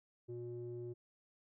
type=tone with low-pass filter; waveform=square; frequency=120 Hz; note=B2; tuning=49 cents flat; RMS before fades=-45 dBFS; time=0.28-0.94 s; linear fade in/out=20 ms; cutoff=400 Hz; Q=9.6; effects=none